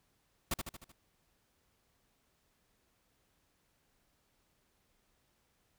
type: noise with echo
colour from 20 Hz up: pink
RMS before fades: -33 dBFS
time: 0.51-0.54 s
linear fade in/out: 5 ms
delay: 76 ms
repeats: 5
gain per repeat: -5 dB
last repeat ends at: 0.92 s
effects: pink hiss -75 dBFS RMS until 5.78 s